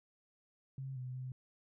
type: tone with pitch steps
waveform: sine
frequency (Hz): 134 / 126.9 / 128.7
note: C3 / B2 / C3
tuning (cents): +42 / +47 / -28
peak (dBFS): -40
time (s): 0.78-1.32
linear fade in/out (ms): 2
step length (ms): 180
effects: none